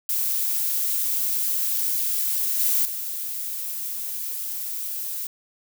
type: noise with level steps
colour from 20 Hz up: violet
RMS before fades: -24 / -21 / -30 dBFS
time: 0.09-5.27 s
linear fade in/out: 2 ms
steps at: 2.59 / 2.85 s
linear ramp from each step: 5 ms
effects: none